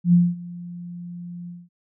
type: tone with ADSR envelope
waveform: sine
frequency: 174.61 Hz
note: F3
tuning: in tune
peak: -10 dBFS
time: 0.04-1.69 s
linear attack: 91 ms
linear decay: 220 ms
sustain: -22 dB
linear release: 210 ms
effects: none